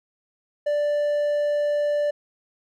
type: tone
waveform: triangle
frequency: 587.3 Hz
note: D5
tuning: in tune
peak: -18 dBFS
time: 0.66-2.11 s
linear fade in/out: 10 ms
effects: none